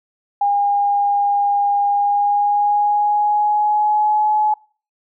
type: tone with pitch glide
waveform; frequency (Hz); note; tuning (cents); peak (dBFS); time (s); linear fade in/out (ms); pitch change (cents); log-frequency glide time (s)
sine; 811 to 850.3; G#5 to G#5; -41 to +41; -13; 0.41-4.54; 5; +82; 1.87-4.3
effects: noise-tail reverb RT60 0.4 s tail -23 dB re dry